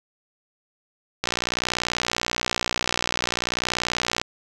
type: click train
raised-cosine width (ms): 0.2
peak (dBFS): -5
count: 181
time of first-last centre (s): 1.24-4.215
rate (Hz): 60.5
effects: none